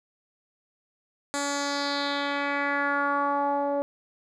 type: tone with low-pass filter sweep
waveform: 10% pulse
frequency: 284 Hz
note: C#4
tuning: 42 cents sharp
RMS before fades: -27 dBFS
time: 1.34-3.82 s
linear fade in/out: 0 ms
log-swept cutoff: 8300 to 610 Hz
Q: 3
effects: none